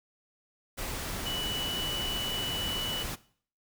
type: tone in noise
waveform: sine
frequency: 2960 Hz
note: F#7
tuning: in tune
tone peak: -32 dBFS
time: 1.25-3.04 s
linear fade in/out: 20 ms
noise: pink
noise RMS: -36 dBFS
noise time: 0.77-3.16 s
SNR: +1 dB
effects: noise-tail reverb RT60 0.5 s tail -18 dB re dry